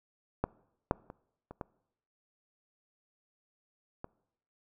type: clicks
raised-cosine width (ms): 1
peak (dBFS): -14 / -12 / -30 / -30 / -23 / -26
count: 6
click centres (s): 0.44 / 0.911 / 1.101 / 1.51 / 1.612 / 4.044
effects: noise-tail reverb RT60 0.8 s tail -23 dB re dry